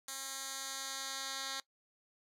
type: tone with band-pass filter sweep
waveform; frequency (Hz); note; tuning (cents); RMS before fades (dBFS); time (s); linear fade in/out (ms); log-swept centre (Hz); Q
10% pulse; 269.5; C#4; -49; -42; 0.08-1.6; 2; 8100 to 4600; 1.1
effects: noise-tail reverb RT60 0.1 s tail -20 dB re dry